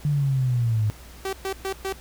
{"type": "linear sweep", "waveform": "sine", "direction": "down", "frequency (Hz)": [149.6, 103.83], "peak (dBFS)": -19, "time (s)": [0.05, 0.9], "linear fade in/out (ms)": 0}
{"type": "tone bursts", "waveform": "sawtooth", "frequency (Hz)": 385.6, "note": "G4", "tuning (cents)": -28, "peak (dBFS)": -22, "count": 4, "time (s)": [1.25, 1.926], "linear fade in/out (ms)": 2, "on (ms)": 79, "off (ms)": 120}
{"effects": ["added 60 Hz sine -44 dBFS peak until 2 s", "pink hiss -47 dBFS RMS until 2 s"]}